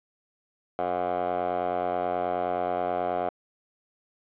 10% pulse tone with band-pass filter, 89.4 Hz, F2, 41 cents sharp, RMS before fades -28 dBFS, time 0.79-3.29 s, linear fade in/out 0 ms, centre 750 Hz, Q 6.7, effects resampled to 8000 Hz + 9-bit

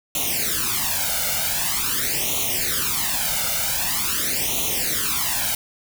white noise with flanger, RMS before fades -23 dBFS, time 0.15-5.55 s, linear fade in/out 2 ms, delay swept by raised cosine 0.3 to 1.4 ms, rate 0.45 Hz, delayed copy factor +0.9, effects none

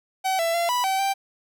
45% pulse tone with pitch steps, 760 / 667 / 684 / 985 / 768 / 784 Hz, F#5 / E5 / F5 / B5 / G5 / G5, +46 / +20 / -36 / -5 / -36 / 0 cents, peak -21 dBFS, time 0.24-1.14 s, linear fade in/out 20 ms, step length 150 ms, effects none

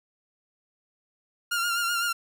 sawtooth tone with vibrato, 1396.9 Hz, F6, in tune, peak -21 dBFS, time 1.51-2.13 s, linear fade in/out 10 ms, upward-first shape sine, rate 7.9 Hz, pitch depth 38 cents each way, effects none

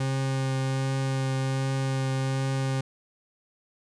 40% pulse tone with vibrato, 133.7 Hz, C3, 38 cents sharp, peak -24 dBFS, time 0-2.81 s, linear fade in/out 5 ms, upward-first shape triangle, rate 1.3 Hz, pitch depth 11 cents each way, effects resampled to 22050 Hz

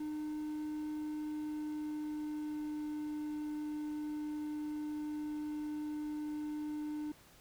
triangle tone with pitch glide, 304 to 300.9 Hz, D#4 to D4, -40 to +42 cents, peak -35 dBFS, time 0-7.12 s, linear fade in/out 5 ms, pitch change -18 cents, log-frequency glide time 0.91-3.18 s, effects pink hiss -61 dBFS RMS until 7.4 s

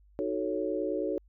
sine chord, D# half-diminished seventh, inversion none, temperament equal, 311.1 / 370 / 440 / 554.4 Hz, D#4 / F#4 / A4 / C#5, 0 / 0 / 0 / 0 cents, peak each -34 dBFS, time 0.19-1.18 s, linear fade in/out 0 ms, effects added 50 Hz sine -57 dBFS peak until 1.28 s

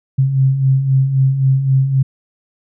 sine beating tone pair, 130.81 / 134.61 Hz, C3 / C3, 0 / +50 cents, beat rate 3.8 Hz, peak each -19 / -11 dBFS, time 0.18-2.03 s, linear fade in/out 10 ms, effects none

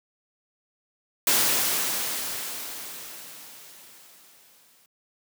white noise with exponential decay, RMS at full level -20 dBFS, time 1.27-4.86 s, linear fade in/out 2 ms, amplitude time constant 780 ms, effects high-pass 150 Hz 12 dB/octave

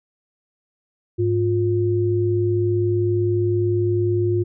sine tone pair together, 104.5 / 353.2 Hz, G#2 / F4, +11 / +20 cents, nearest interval octave + major sixth, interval 2109 cents, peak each -20 / -19 dBFS, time 1.18-4.44 s, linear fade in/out 20 ms, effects none

